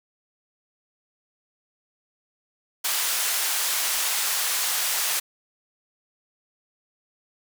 white band-pass noise, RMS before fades -25 dBFS, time 2.84-5.2 s, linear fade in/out 10 ms, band 780 to 15000 Hz, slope 12 dB/octave, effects none

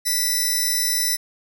10% pulse tone pair together, 1975.5 / 5277 Hz, B6 / E8, 0 / +1 cents, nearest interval octave + perfect fourth, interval 1701 cents, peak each -15 dBFS, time 0.05-1.17 s, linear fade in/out 20 ms, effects none

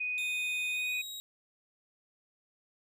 sine tone, 2489 Hz, D#7, in tune, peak -31 dBFS, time 0-1.02 s, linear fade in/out 10 ms
sawtooth tone with pitch glide, 3642 to 3812 Hz, A#7 to A#7, -41 to +38 cents, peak -37 dBFS, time 0.18-1.2 s, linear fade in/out 0 ms, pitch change +79 cents, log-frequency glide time 0.7-0.95 s
effects none

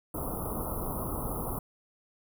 pink band-stop noise, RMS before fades -34 dBFS, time 0.14-1.59 s, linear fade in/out 5 ms, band 1300 to 10000 Hz, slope 96 dB/octave, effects none

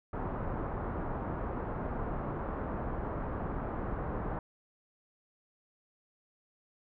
pink low-pass noise, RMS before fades -36 dBFS, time 0.13-4.39 s, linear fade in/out 2 ms, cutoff 1300 Hz, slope 24 dB/octave, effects none

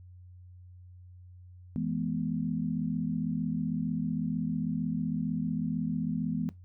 sine chord, E major, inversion none, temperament equal with one note detuned, 164.81 / 211.2 / 246.9 Hz, E3 / G#3 / B3, 0 / +29 / 0 cents, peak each -33 dBFS, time 1.76-6.49 s, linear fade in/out 0 ms, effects noise-tail reverb RT60 0.2 s tail -19 dB re dry + added 90 Hz sine -48 dBFS peak until 6.64 s

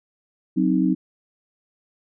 sine chord, C diminished, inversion second, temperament equal, 185 / 261.6 / 311.1 Hz, Gb3 / C4 / Eb4, 0 / 0 / 0 cents, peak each -21 dBFS, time 0.56-0.95 s, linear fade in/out 20 ms, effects none

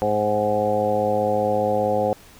harmonic tone with a mistuned harmonic, 104.9 Hz, G#2, 18 cents sharp, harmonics 1 / 2 / 3 / 4 / 5 / 6 / 7 / 8, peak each -32 / -29 / -32 / -28 / -21 / -32 / -24 / -31 dBFS, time 0.02-2.13 s, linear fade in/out 0 ms, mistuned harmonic 7, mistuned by +23 cents, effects pink hiss -48 dBFS RMS until 2.39 s

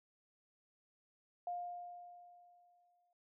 sine tone with exponential decay, 706 Hz, F5, 19 cents sharp, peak -37 dBFS, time 1.47-3.13 s, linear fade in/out 2 ms, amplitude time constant 360 ms, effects none

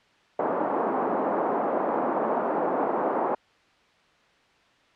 white band-pass noise, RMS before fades -26 dBFS, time 0.39-3.35 s, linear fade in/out 5 ms, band 240 to 960 Hz, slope 24 dB/octave, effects white hiss -60 dBFS RMS until 4.95 s + low-pass 3000 Hz 12 dB/octave

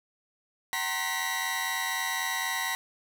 sawtooth tone cluster, 757 / 923 / 1065 / 1935 / 2019 Hz, F#5 / A#5 / C6 / B6 / B6, +39 / -17 / +30 / -36 / +38 cents, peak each -34 / -32 / -34 / -28 / -34 dBFS, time 0.73-2.75 s, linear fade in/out 0 ms, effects none

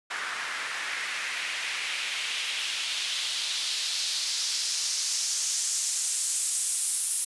white noise with band-pass filter sweep, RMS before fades -30 dBFS, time 0.1-7.25 s, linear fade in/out 10 ms, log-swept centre 1500 to 10000 Hz, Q 1.9, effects resampled to 24000 Hz

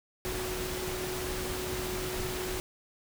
sine tone in noise, 368.2 Hz, F#4, 8 cents flat, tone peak -36 dBFS, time 0.25-2.6 s, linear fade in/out 0 ms, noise pink, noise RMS -36 dBFS, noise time 0.25-2.6 s, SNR -3 dB, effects none

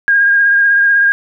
sine tone with vibrato, 1621 Hz, G#6, 42 cents flat, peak -7 dBFS, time 0.08-1.12 s, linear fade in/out 0 ms, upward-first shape sine, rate 16 Hz, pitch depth 20 cents each way, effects none

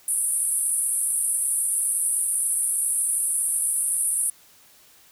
pink band-pass noise, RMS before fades -24 dBFS, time 0.08-4.3 s, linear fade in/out 2 ms, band 9000 to 11000 Hz, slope 96 dB/octave, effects white hiss -54 dBFS RMS until 5.11 s

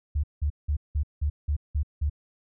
sine tone bursts, 73.42 Hz, D2, in tune, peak -22 dBFS, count 8, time 0.15-2.098 s, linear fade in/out 10 ms, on 86 ms, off 180 ms, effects none

